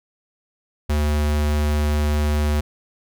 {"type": "tone", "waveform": "square", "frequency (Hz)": 74.6, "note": "D2", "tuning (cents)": 28, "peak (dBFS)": -18, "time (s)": [0.89, 2.61], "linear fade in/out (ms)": 10, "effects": []}